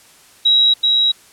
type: tone with echo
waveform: sine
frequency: 3856 Hz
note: B7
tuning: 42 cents flat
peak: -9 dBFS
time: 0.45-0.74 s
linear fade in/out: 10 ms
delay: 380 ms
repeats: 1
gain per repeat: -2 dB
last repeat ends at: 1.12 s
effects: white hiss -47 dBFS RMS until 1.32 s + low-pass 11000 Hz 12 dB/octave